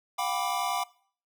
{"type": "chord", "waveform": "square", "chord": "G dominant seventh", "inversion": "third", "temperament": "equal with one note detuned", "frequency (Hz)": [713.5, 784, 987.8, 1174.7], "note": ["F5", "G5", "B5", "D6"], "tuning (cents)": [37, 0, 0, 0], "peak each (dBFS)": -34, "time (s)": [0.18, 0.84], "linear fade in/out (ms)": 10, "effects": ["noise-tail reverb RT60 0.5 s tail -21 dB re dry"]}